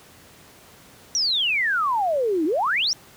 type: exponential two-way sweep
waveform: sine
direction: down then up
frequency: 5890 to 297 to 5890 Hz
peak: -19 dBFS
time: 1.15-2.93 s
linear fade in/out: 0 ms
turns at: 2.45 s
effects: pink hiss -49 dBFS RMS until 3.16 s + high-pass 80 Hz 12 dB/octave